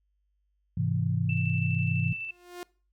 sine chord, Ab augmented, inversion none, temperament equal, 103.83 / 130.81 / 164.81 Hz, Ab2 / C3 / E3, 0 / 0 / 0 cents, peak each -29 dBFS, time 0.77-2.13 s, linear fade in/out 5 ms
sine tone with tremolo, 2656 Hz, E7, 12 cents sharp, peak -32 dBFS, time 1.29-2.31 s, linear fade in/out 5 ms, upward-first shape square, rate 12 Hz, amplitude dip 25%
sawtooth tone with exponential growth, 354.2 Hz, F4, 24 cents sharp, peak -31 dBFS, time 2.19-2.63 s, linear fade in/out 1 ms, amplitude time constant 94 ms
effects noise-tail reverb RT60 0.4 s tail -23 dB re dry + added 50 Hz sine -70 dBFS peak until 2.92 s

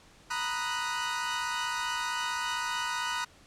sawtooth chord, B major seventh, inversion third, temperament equal, 932.3 / 987.8 / 1244.5 / 1480 Hz, A#5 / B5 / D#6 / F#6, 0 / 0 / 0 / 0 cents, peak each -33 / -32 / -33 / -31 dBFS, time 0.3-3.25 s, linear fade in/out 10 ms, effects pink hiss -57 dBFS RMS until 3.46 s + low-pass 8000 Hz 12 dB/octave

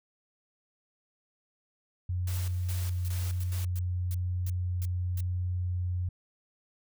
sine tone, 89.9 Hz, F#2, 49 cents flat, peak -28 dBFS, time 2.09-6.09 s, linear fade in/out 5 ms
white noise with tremolo, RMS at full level -43 dBFS, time 2.27-3.65 s, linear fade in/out 5 ms, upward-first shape square, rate 2.4 Hz, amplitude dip 75%
blue noise bursts, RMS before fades -44 dBFS, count 9, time 2.34-5.206 s, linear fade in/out 0 ms, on 34 ms, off 320 ms
effects none

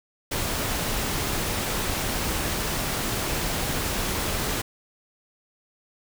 pink noise, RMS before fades -27 dBFS, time 0.31-4.62 s, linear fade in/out 10 ms, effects none

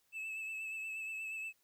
triangle tone with vibrato, 2616 Hz, E7, 14 cents flat, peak -38 dBFS, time 0.12-1.53 s, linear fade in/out 50 ms, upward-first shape sine, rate 8.4 Hz, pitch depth 27 cents each way, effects white hiss -75 dBFS RMS until 1.63 s

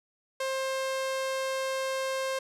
sawtooth tone, 530 Hz, C5, 22 cents sharp, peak -25 dBFS, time 0.4-2.39 s, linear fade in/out 5 ms, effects low-pass 11000 Hz 12 dB/octave

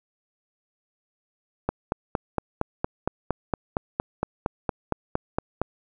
click train, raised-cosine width 1 ms, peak -9 dBFS, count 18, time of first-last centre 1.69-5.616 s, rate 4.33 Hz, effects none

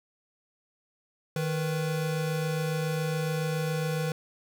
square tone pair together, 155.57 / 493.9 Hz, D#3 / B4, 0 / 0 cents, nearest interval octave + minor sixth, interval 2000 cents, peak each -29 / -34 dBFS, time 1.36-4.12 s, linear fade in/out 2 ms, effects none

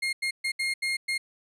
35% pulse tone bursts at uneven times, 2135 Hz, C7, 34 cents sharp, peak -24 dBFS, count 6, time 0.02-0.13 / 0.22-0.31 / 0.44-0.52 / 0.59-0.74 / 0.82-0.97 / 1.08-1.18 s, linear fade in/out 10 ms, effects low-pass 11000 Hz 12 dB/octave

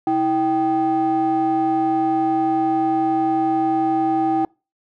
triangle ring-modulated tone, 227.8 Hz, A#3, 40 cents flat, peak -11 dBFS, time 0.07-4.45 s, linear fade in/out 2 ms, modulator 552 Hz, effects noise-tail reverb RT60 0.3 s tail -26 dB re dry

